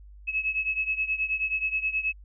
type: beating tone pair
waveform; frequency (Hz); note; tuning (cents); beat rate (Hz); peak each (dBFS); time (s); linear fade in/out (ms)
sine; 2578 / 2587.4; E7 / E7; -39 / -33; 9.4; -27 / -30; 0.27-2.13; 20
effects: added 50 Hz sine -45 dBFS peak until 2.24 s